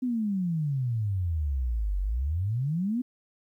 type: exponential two-way sweep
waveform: sine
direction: down then up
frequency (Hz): 259 to 45.66 to 259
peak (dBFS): -25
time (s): 0.02-3.02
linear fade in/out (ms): 10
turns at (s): 2
effects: 11-bit